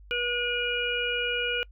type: harmonic tone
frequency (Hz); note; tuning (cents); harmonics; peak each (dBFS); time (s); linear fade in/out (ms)
483.1; B4; -38; 1 / 3 / 5 / 6; -32 / -31 / -31 / -31; 0.11-1.63; 0
effects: noise-tail reverb RT60 0.1 s tail -26 dB re dry + added 50 Hz sine -47 dBFS peak until 1.71 s